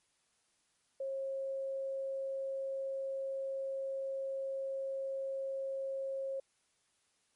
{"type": "tone", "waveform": "sine", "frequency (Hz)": 540, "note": "C#5", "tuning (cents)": -45, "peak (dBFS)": -35, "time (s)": [1, 6.4], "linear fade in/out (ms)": 5, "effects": ["white hiss -75 dBFS RMS until 7.35 s", "MP3 48 kbps"]}